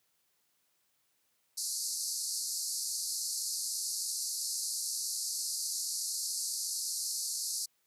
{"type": "band-pass noise", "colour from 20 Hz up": "pink", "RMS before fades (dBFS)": -36, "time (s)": [1.57, 7.66], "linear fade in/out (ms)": 10, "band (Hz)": [4300, 12000], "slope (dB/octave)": 96, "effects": ["white hiss -75 dBFS RMS until 7.86 s", "high-pass 80 Hz 12 dB/octave"]}